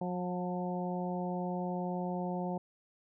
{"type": "harmonic tone with a mistuned harmonic", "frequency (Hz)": 179.8, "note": "F#3", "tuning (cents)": -49, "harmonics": [1, 2, 3, 4, 5], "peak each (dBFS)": [-35, -41, -41, -41, -43], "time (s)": [0.01, 2.58], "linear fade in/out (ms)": 5, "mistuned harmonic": 5, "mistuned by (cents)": -21, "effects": []}